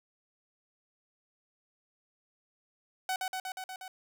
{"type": "tone with echo", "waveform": "sawtooth", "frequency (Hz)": 750, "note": "F#5", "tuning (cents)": 23, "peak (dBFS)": -26, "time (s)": [3.09, 3.16], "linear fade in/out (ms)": 2, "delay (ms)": 120, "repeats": 6, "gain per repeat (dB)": -2, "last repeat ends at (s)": 3.88, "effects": []}